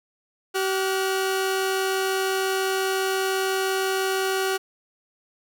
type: tone pair together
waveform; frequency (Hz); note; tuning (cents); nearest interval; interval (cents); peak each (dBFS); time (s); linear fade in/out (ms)
sawtooth; 382.7 / 1445; G4 / F#6; -42 / -41; octave + major seventh; 2301; -19 / -26; 0.54-4.58; 20
effects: none